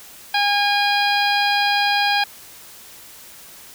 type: harmonic tone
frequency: 815 Hz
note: G#5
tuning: 33 cents flat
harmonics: 1 / 2 / 3 / 4 / 5 / 6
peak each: -19 / -22 / -24 / -25 / -26 / -27 dBFS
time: 0.34-2.24 s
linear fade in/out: 5 ms
effects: white hiss -42 dBFS RMS until 3.74 s